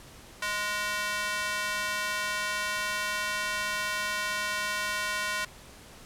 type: tone with high-pass filter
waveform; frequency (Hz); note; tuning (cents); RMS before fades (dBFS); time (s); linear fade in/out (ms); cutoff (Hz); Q
square; 207.7; G#3; 0; -31; 0.42-5.45; 5; 1400; 1.4
effects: pink hiss -50 dBFS RMS until 6.05 s + low-pass 12000 Hz 12 dB/octave